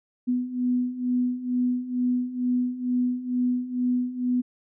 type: beating tone pair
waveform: sine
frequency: 246.9 / 249.1 Hz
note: B3 / B3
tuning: 0 / +15 cents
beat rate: 2.2 Hz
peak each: -28 / -24 dBFS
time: 0.27-4.42 s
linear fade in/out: 20 ms
effects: none